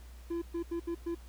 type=tone bursts at uneven times; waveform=triangle; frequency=339.2 Hz; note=E4; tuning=50 cents sharp; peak=-30 dBFS; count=5; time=0.3-0.42 / 0.54-0.63 / 0.71-0.8 / 0.87-0.95 / 1.06-1.15 s; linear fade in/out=10 ms; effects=added 60 Hz sine -47 dBFS peak until 1.28 s + pink hiss -60 dBFS RMS until 1.28 s